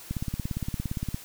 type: click train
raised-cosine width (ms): 5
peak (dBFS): -17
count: 19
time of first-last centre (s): 0.11-1.144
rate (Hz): 17.4
effects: white hiss -46 dBFS RMS until 1.24 s